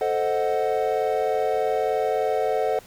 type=chord; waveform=triangle; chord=A diminished seventh; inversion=none; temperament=equal; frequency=440 / 523.3 / 622.3 / 740 Hz; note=A4 / C5 / Eb5 / Gb5; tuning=0 / 0 / 0 / 0 cents; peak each=-23 / -25 / -26 / -24 dBFS; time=0.01-2.79 s; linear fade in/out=2 ms; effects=pink hiss -49 dBFS RMS until 2.86 s